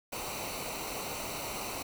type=noise with comb filter; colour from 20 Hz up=pink; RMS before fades=-38 dBFS; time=0.12-1.83 s; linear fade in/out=10 ms; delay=0.59 ms; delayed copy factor=-0.7; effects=none